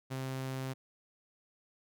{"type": "tone", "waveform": "sawtooth", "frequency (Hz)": 131.9, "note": "C3", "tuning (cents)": 14, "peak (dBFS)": -32, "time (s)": [0.1, 0.74], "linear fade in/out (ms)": 20, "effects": []}